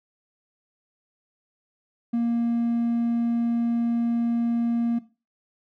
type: tone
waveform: triangle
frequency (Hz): 234.3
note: A#3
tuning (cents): +9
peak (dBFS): -18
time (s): 2.13-4.99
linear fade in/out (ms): 10
effects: noise-tail reverb RT60 0.3 s tail -17 dB re dry + tanh soft clip ceiling -15 dBFS